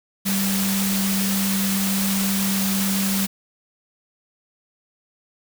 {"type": "tone in noise", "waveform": "sine", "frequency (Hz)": 194.9, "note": "G3", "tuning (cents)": -10, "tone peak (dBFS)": -21, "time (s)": [0.25, 3.27], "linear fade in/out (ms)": 20, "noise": "white", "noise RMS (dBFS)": -25, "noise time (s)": [0.25, 3.27], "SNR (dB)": 1, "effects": []}